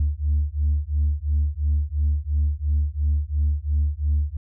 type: beating tone pair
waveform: sine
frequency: 72.5 / 75.4 Hz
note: D2 / D2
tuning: -22 / +46 cents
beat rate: 2.9 Hz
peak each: -21 dBFS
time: 0-4.37 s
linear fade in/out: 5 ms
effects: tanh soft clip ceiling -14 dBFS